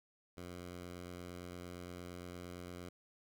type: tone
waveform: 10% pulse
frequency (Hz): 88.7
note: F2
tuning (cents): +27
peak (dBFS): -38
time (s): 0.37-2.89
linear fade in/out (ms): 5
effects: none